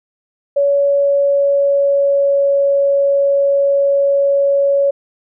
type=tone with pitch glide; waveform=sine; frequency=564 to 559.1 Hz; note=C#5 to C#5; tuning=+30 to +15 cents; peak=-10 dBFS; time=0.56-4.91 s; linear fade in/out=10 ms; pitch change=-15 cents; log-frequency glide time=0.72-2.49 s; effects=none